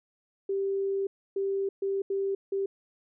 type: tone bursts at uneven times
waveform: sine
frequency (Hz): 392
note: G4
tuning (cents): 0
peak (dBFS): -26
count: 5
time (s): 0.49-1.07 / 1.36-1.69 / 1.82-2.02 / 2.1-2.35 / 2.52-2.66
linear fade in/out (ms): 5
effects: none